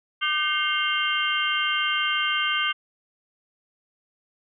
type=tone cluster; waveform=sine; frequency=1200 / 1541 / 2125 / 2791 / 3137 Hz; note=D6 / G6 / C7 / F7 / G7; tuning=+37 / -30 / +26 / -2 / +1 cents; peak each=-28 dBFS; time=0.21-2.73 s; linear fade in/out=20 ms; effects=none